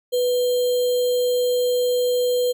sine tone with sample-and-hold, 493.9 Hz, B4, in tune, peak -17 dBFS, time 0.12-2.53 s, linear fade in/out 20 ms, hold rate 3675 Hz, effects none

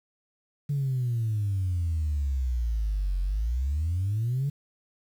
sine exponential two-way sweep, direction down then up, 145.8 to 44.67 to 145.8 Hz, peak -23 dBFS, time 0.69-4.5 s, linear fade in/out 10 ms, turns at 3.2 s, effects tanh soft clip ceiling -21 dBFS + 9-bit

